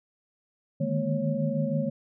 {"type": "tone cluster", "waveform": "sine", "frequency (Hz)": [150.1, 156.3, 210.9, 235.9, 550], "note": ["D3", "D#3", "G#3", "A#3", "C#5"], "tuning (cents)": [38, 8, 27, 21, -14], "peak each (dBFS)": -31, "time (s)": [0.8, 1.9], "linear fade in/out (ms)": 10, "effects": []}